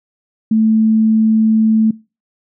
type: tone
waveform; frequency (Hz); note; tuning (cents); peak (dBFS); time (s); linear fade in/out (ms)
sine; 220; A3; 0; -9; 0.51-1.91; 5
effects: noise-tail reverb RT60 0.3 s tail -22 dB re dry